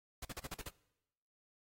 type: noise bursts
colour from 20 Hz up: pink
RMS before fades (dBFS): -44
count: 7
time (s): 0.22-0.689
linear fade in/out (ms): 5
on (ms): 31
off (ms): 42
effects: noise-tail reverb RT60 0.9 s tail -22 dB re dry + AAC 48 kbps